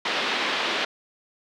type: band-pass noise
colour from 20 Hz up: white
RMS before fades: -26 dBFS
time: 0.05-0.85 s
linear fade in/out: 5 ms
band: 230 to 3700 Hz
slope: 24 dB/octave
effects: none